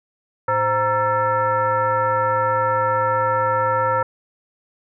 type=tone with frequency modulation; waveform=sine; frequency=932.3 Hz; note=A#5; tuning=in tune; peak=-16 dBFS; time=0.48-4.03 s; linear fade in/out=5 ms; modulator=410 Hz; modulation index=1.4; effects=none